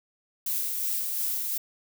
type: noise with tremolo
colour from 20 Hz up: violet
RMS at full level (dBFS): -28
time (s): 0.46-1.58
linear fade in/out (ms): 5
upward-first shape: sine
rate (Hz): 2.8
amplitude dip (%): 30
effects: none